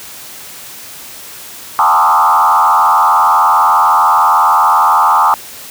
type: tone with frequency modulation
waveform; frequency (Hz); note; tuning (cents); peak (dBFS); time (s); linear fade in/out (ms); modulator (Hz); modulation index
sine; 1046.5; C6; 0; -6; 1.79-5.34; 0; 79.9; 3.2
effects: white hiss -31 dBFS RMS until 5.7 s + high-pass 60 Hz 12 dB/octave